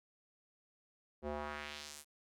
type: tone with band-pass filter sweep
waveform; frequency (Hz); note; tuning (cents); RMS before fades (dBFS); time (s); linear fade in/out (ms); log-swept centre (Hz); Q
square; 74; D2; +14; -44; 1.22-2.05; 50; 440 to 11000; 1.3
effects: none